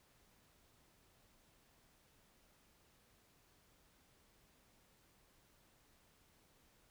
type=silence; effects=pink hiss -71 dBFS RMS until 6.9 s